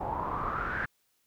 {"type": "noise with low-pass filter sweep", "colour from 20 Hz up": "pink", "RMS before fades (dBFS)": -33, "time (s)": [0, 0.86], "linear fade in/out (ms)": 10, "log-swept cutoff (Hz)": [810, 1700], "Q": 8, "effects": ["white hiss -73 dBFS RMS until 1.26 s"]}